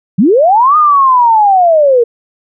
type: linear two-way sweep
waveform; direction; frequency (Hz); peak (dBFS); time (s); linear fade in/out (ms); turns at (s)
sine; up then down; 159.6 to 1244.5 to 454.9; -4; 0.18-2.04; 10; 0.77
effects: none